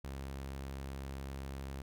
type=tone; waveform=sawtooth; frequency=67.8 Hz; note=C#2; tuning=38 cents flat; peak=-37 dBFS; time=0.04-1.82 s; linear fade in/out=5 ms; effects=none